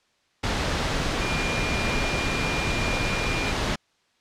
sine tone in noise, 2407 Hz, D7, 42 cents sharp, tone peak -30 dBFS, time 1.21-3.52 s, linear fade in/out 10 ms, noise pink, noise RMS -25 dBFS, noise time 0.43-3.76 s, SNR -8 dB, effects white hiss -66 dBFS RMS until 4.2 s + low-pass 5000 Hz 12 dB/octave

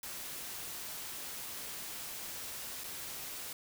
white noise with dropouts, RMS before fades -43 dBFS, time 0.03-3.53 s, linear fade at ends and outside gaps 2 ms, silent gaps 2.837-2.841 s, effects none

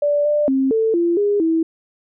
sine tone with pitch steps, 583 / 593 / 266.9 / 444.9 / 342.1 / 409.3 / 325.5 Hz, D5 / D5 / C4 / A4 / F4 / G#4 / E4, -13 / +17 / +35 / +19 / -36 / -25 / -22 cents, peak -14 dBFS, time 0.02-1.63 s, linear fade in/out 5 ms, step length 230 ms, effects none

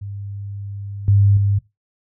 sine tone with level steps, 100.3 Hz, G2, 40 cents sharp, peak -27 / -10 / -14 dBFS, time 0.01-1.59 s, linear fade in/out 10 ms, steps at 1.08 / 1.37 s, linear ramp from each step 2 ms, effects noise-tail reverb RT60 0.2 s tail -19 dB re dry

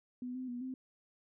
sine tone with pitch steps, 248.9 / 256.7 / 243.4 / 259.1 Hz, B3 / C4 / B3 / C4, +14 / -33 / -25 / -17 cents, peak -38 dBFS, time 0.22-0.74 s, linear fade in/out 2 ms, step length 130 ms, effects none

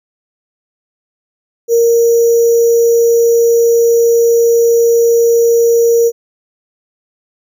sine tone with sample-and-hold, 466.2 Hz, A#4, in tune, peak -6 dBFS, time 1.68-6.12 s, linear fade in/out 50 ms, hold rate 6300 Hz, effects none

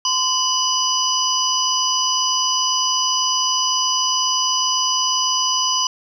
harmonic tone with a mistuned harmonic, 987.8 Hz, B5, in tune, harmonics 1 / 3 / 5 / 6, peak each -22 / -22 / -22 / -22 dBFS, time 0.05-5.87 s, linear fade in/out 2 ms, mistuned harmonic 1, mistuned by +68 cents, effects 8-bit

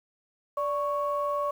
sine tone pair together, 582.8 / 1108.7 Hz, D5 / C#6, -13 / 0 cents, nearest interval major seventh, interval 1113 cents, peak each -28 dBFS, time 0.57-1.51 s, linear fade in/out 5 ms, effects tanh soft clip ceiling -18 dBFS + 9-bit

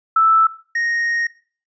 sine / triangle tone pair in turn, 1318.5 / 1864.6 Hz, E6 / A#6, 0 / 0 cents, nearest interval tritone, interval 600 cents, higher second, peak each -10 / -16 dBFS, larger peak first, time 0.16-0.47 / 0.75-1.27 s, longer second, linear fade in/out 5 ms, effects noise-tail reverb RT60 0.4 s tail -17 dB re dry + resampled to 16000 Hz

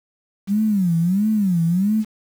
sine tone with vibrato, 190 Hz, F#3, 46 cents sharp, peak -15 dBFS, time 0.47-2.05 s, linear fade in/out 50 ms, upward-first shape sine, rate 1.5 Hz, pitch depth 240 cents each way, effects 7-bit

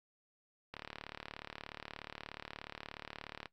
click train, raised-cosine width 0.3 ms, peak -27 dBFS, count 101, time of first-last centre 0.74-3.457 s, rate 36.8 Hz, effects noise-tail reverb RT60 0.1 s tail -18 dB re dry + Opus 48 kbps

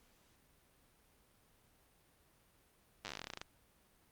slowing click train, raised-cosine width 0.2 ms, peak -25 dBFS, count 18, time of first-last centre 3.05-3.415 s, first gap 9 ms, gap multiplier 1.1, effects pink hiss -70 dBFS RMS until 4.11 s + Opus 48 kbps

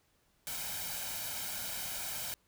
white noise with comb filter, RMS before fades -39 dBFS, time 0.47-2.34 s, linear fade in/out 0 ms, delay 1.3 ms, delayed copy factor +0.6, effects pink hiss -72 dBFS RMS until 2.47 s

